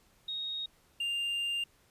sine / triangle tone pair in turn, 3747 / 2797 Hz, A#7 / F7, +8 / +2 cents, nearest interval perfect fourth, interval 506 cents, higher first, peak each -34 / -29 dBFS, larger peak second, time 0.28-0.66 / 1-1.64 s, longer second, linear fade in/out 5 ms, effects pink hiss -66 dBFS RMS until 1.9 s + resampled to 32000 Hz

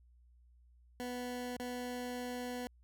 20% pulse tone with dropouts, 246.9 Hz, B3, in tune, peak -34 dBFS, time 1-2.67 s, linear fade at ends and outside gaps 0 ms, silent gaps 1.567-1.599 s, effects added 60 Hz sine -61 dBFS peak until 2.83 s

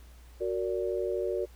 sine chord, Gb augmented, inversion none, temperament just, 370 / 462.5 / 578.1 Hz, Gb4 / Bb4 / D5, 0 / -14 / -27 cents, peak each -31 / -33 / -34 dBFS, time 0.4-1.46 s, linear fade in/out 20 ms, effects added 60 Hz sine -49 dBFS peak until 1.55 s + pink hiss -60 dBFS RMS until 1.55 s

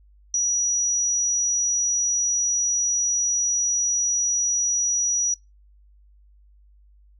sine tone, 5830 Hz, F#8, 26 cents flat, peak -19 dBFS, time 0.34-5.34 s, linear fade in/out 2 ms, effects noise-tail reverb RT60 0.2 s tail -24 dB re dry + added 50 Hz sine -51 dBFS peak until 7.19 s

